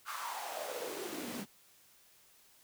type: noise with high-pass filter sweep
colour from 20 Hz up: pink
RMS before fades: -41 dBFS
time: 0.05-1.46 s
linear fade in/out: 50 ms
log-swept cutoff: 1300 to 200 Hz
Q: 5.5
effects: white hiss -64 dBFS RMS until 2.63 s